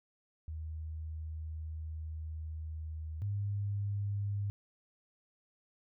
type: tone pair in turn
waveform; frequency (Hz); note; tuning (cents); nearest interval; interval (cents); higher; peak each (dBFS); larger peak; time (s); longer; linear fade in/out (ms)
sine; 78.8 / 101.28; D#2 / G#2; +23 / -43; major third; 434; second; -38 / -32; second; 0.48-3.22 / 3.22-4.5; first; 0
effects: none